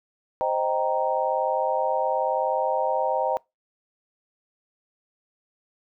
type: chord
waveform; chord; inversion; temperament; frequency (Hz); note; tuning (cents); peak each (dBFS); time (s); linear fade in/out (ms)
sine; C minor seventh; none; equal; 523.3 / 622.3 / 784 / 932.3; C5 / Eb5 / G5 / Bb5; 0 / 0 / 0 / 0; -27; 0.41-3.37; 0
effects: noise-tail reverb RT60 0.2 s tail -24 dB re dry